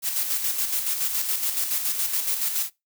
blue noise with tremolo, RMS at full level -24 dBFS, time 0.02-2.7 s, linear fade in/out 50 ms, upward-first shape square, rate 7.1 Hz, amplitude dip 45%, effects noise-tail reverb RT60 0.2 s tail -21 dB re dry

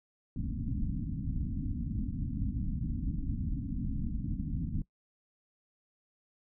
pink low-pass noise, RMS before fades -34 dBFS, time 0.36-4.82 s, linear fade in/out 2 ms, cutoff 290 Hz, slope 96 dB/octave, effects noise-tail reverb RT60 0.1 s tail -20 dB re dry

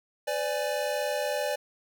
square chord, G# diminished, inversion first, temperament equal with one note detuned, 506.9 / 587.3 / 830.6 Hz, B4 / D5 / G#5, +45 / 0 / 0 cents, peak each -34 / -30 / -36 dBFS, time 0.27-1.56 s, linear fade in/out 10 ms, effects none

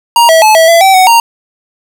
square tone with pitch steps, 940 / 650 / 863 / 651 / 672 / 770 / 746 / 928 Hz, A#5 / E5 / A5 / E5 / E5 / G5 / F#5 / A#5, +14 / -24 / -34 / -22 / +33 / -31 / +14 / -8 cents, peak -3 dBFS, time 0.16-1.2 s, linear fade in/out 2 ms, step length 130 ms, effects none

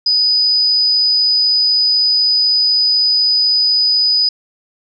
sine tone, 4978 Hz, D#8, in tune, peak -10 dBFS, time 0.06-4.29 s, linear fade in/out 5 ms, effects none

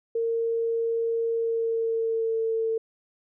sine tone with pitch glide, 458.9 to 449.2 Hz, A#4 to A4, -27 to +36 cents, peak -23 dBFS, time 0.15-2.78 s, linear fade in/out 5 ms, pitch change -37 cents, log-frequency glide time 1.32-2.47 s, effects none

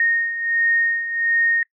sine beating tone pair, 1851 / 1852.4 Hz, A#6 / A#6, -13 / -11 cents, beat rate 1.4 Hz, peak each -24 / -18 dBFS, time 0-1.63 s, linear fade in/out 2 ms, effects noise-tail reverb RT60 0.1 s tail -24 dB re dry

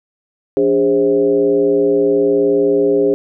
sine tone with frequency modulation, 408 Hz, G#4, 31 cents flat, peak -10 dBFS, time 0.57-3.14 s, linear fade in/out 0 ms, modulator 119 Hz, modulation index 0.93, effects none

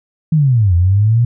sine linear two-way sweep, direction down then up, 163.3 to 84.2 to 121.7 Hz, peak -8 dBFS, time 0.32-1.25 s, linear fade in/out 5 ms, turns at 0.75 s, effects none

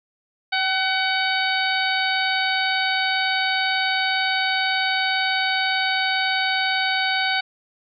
harmonic tone with a mistuned harmonic, 753 Hz, F#5, 30 cents sharp, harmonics 1 / 2 / 3 / 4 / 5 / 6, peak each -25 / -24 / -26 / -29 / -28 / -29 dBFS, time 0.52-7.41 s, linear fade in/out 10 ms, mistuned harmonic 1, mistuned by +28 cents, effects none

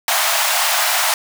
pink high-pass noise, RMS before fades -17 dBFS, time 0.08-1.14 s, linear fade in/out 2 ms, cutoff 620 Hz, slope 96 dB/octave, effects none

